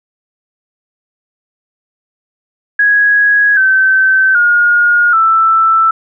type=tone with pitch steps; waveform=sine; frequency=1661.2 / 1541 / 1429.5 / 1326.1 Hz; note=G#6 / G6 / F6 / E6; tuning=0 / -30 / +40 / +10 cents; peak=-6 dBFS; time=2.79-5.91 s; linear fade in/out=5 ms; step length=780 ms; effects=none